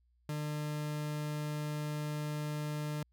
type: tone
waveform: 40% pulse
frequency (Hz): 150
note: D3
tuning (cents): +37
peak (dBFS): -34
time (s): 0.29-3.03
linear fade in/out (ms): 2
effects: added 60 Hz sine -68 dBFS peak until 3.12 s